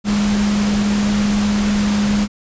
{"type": "tone in noise", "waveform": "sine", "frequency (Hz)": 206, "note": "G#3", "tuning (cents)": -14, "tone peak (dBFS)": -14, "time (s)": [0.04, 2.28], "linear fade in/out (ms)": 50, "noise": "pink", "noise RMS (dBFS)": -24, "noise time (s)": [0.04, 2.28], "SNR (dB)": 7, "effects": ["resampled to 16000 Hz"]}